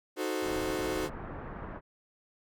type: chord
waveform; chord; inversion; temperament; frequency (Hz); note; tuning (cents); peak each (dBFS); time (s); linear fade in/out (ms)
40% pulse; D# diminished seventh; none; equal; 311.1 / 370 / 440 / 523.3; D#4 / F#4 / A4 / C5; 0 / 0 / 0 / 0; -35 / -34 / -37 / -37; 0.16-1.1; 50
type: low-pass noise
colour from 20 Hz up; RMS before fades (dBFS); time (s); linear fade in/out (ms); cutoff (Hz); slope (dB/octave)
pink; -41; 0.41-1.81; 50; 1600; 24
effects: none